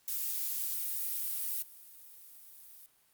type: noise with level steps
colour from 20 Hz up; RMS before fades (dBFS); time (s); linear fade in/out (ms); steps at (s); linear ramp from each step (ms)
violet; -35 / -53; 0.08-2.86; 0; 1.62; 5
effects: white hiss -68 dBFS RMS until 3.13 s + Opus 48 kbps